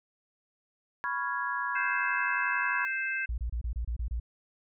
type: chord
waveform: sine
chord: C# dominant seventh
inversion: third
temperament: equal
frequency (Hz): 987.8 / 1108.7 / 1396.9 / 1661.2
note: B5 / C#6 / E#6 / G#6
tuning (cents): 0 / 0 / 0 / 0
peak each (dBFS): -34 / -36 / -38 / -33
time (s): 1.04-2.85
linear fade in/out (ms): 0
type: harmonic tone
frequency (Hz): 523.3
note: C5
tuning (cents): 0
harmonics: 3 / 4 / 5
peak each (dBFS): -31 / -37 / -35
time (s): 1.75-3.26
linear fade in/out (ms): 10
type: tone bursts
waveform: sine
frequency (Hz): 58.27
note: A#1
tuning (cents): 0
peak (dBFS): -29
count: 8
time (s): 3.29-4.199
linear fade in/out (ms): 5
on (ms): 90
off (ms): 27
effects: none